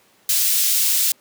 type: high-pass noise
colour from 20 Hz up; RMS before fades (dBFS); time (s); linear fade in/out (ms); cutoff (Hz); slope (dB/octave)
white; -18; 0.29-1.12; 2; 3500; 12
effects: pink hiss -56 dBFS RMS until 1.2 s + high-pass 200 Hz 12 dB/octave